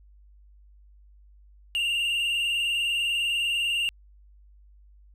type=tone with vibrato; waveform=triangle; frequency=2794 Hz; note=F7; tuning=in tune; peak=-22 dBFS; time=1.75-3.89 s; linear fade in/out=0 ms; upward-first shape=square; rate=20 Hz; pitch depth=34 cents each way; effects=added 50 Hz sine -51 dBFS peak until 5.14 s